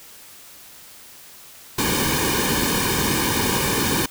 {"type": "noise with comb filter", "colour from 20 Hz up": "pink", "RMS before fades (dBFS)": -21, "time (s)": [1.78, 4.06], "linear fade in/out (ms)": 5, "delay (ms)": 1.5, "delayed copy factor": -0.85, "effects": ["white hiss -44 dBFS RMS until 4.1 s"]}